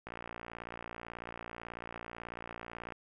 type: click train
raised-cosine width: 0.5 ms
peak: -27 dBFS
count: 167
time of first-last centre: 0.07-2.922 s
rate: 58.2 Hz
effects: none